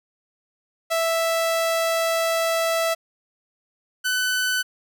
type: tone pair in turn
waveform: sawtooth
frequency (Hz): 659.3 / 1503.3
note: E5 / F#6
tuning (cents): 0 / +27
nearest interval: octave + major second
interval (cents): 1427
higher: second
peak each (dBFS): -16 / -17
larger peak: first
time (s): 0.9-2.95 / 4.04-4.63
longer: first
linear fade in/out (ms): 20
effects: none